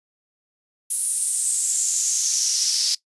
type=noise with high-pass filter sweep; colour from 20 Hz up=pink; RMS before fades=-22 dBFS; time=0.9-2.95 s; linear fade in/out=5 ms; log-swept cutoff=10000 to 4900 Hz; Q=4.9; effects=noise-tail reverb RT60 0.1 s tail -19 dB re dry + resampled to 24000 Hz